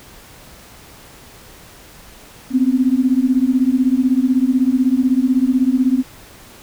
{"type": "beating tone pair", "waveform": "sine", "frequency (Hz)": [250, 266], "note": ["B3", "C4"], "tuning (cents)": [21, 29], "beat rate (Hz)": 16, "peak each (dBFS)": -15, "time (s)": [2.5, 6.04], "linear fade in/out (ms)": 50, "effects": ["pink hiss -42 dBFS RMS until 6.62 s"]}